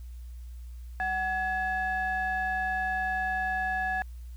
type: ring-modulated tone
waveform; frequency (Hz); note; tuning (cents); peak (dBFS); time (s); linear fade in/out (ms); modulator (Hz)
triangle; 470; A#4; +14; -22; 1-4.02; 0; 1220
effects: added 60 Hz sine -39 dBFS peak until 4.36 s + white hiss -64 dBFS RMS until 4.36 s